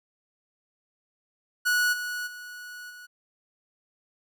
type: tone with level steps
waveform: 45% pulse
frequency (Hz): 1467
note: F#6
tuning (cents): -15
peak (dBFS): -21 / -30 / -39 / -43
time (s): 1.65-3.07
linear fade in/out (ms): 20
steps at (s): 1.92 / 2.26 / 2.89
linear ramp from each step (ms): 20
effects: none